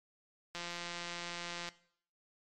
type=click train; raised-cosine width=0.2 ms; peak=-24 dBFS; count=198; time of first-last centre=0.55-1.689 s; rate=173 Hz; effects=noise-tail reverb RT60 0.6 s tail -18 dB re dry + MP3 64 kbps